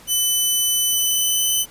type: tone with pitch glide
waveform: 10% pulse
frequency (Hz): 3000 to 3024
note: F#7 to F#7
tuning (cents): +23 to +37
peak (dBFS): -9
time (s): 0.07-1.66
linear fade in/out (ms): 50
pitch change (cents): +14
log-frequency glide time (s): 0.89-1.53
effects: pink hiss -46 dBFS RMS until 1.7 s + resampled to 32000 Hz